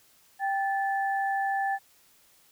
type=tone pair together; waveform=sine; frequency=785.9 / 1743 Hz; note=G5 / A6; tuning=+4 / -17 cents; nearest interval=octave + major second; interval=1379 cents; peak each=-26 / -32 dBFS; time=0.39-1.79 s; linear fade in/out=50 ms; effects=white hiss -61 dBFS RMS until 2.51 s